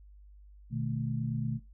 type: tone cluster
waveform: sine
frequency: 123 / 152 / 219.7 Hz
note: B2 / D#3 / A3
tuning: -7 / -40 / -2 cents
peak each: -33 / -35 / -36 dBFS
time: 0.7-1.6 s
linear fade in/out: 50 ms
effects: noise-tail reverb RT60 0.2 s tail -20 dB re dry + added 50 Hz sine -51 dBFS peak until 1.73 s